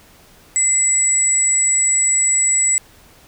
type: tone pair together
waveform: sine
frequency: 2070 / 7845 Hz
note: C7 / B8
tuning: -19 / -13 cents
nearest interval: octave + major seventh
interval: 2306 cents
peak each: -25 / -13 dBFS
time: 0.56-2.78 s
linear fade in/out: 0 ms
effects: pink hiss -48 dBFS RMS until 3.27 s